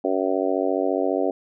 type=harmonic tone; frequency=94.6 Hz; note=F#2; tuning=39 cents sharp; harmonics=3 / 4 / 5 / 6 / 7 / 8; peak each=-26 / -26 / -27 / -27 / -27 / -32 dBFS; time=0.04-1.31 s; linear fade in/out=5 ms; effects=none